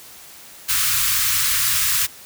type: band-stop noise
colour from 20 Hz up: white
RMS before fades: -19 dBFS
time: 0.68-2.07 s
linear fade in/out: 20 ms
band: 140 to 1100 Hz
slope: 48 dB/octave
effects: white hiss -42 dBFS RMS until 2.25 s